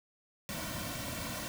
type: noise with comb filter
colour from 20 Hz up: pink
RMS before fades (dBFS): -39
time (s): 0.49-1.48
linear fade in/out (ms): 0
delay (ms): 2.4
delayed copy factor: -0.95
effects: none